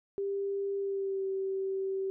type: tone with pitch glide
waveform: sine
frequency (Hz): 396.7 to 385.4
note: G4 to G4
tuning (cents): +21 to -29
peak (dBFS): -30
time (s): 0.18-2.1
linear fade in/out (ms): 0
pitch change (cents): -50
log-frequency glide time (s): 0.78-1.26
effects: none